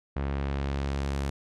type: tone with low-pass filter sweep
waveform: sawtooth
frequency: 69.3 Hz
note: C#2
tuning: in tune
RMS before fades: -30 dBFS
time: 0.16-1.3 s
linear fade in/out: 5 ms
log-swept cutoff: 2000 to 10000 Hz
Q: 0.77
effects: none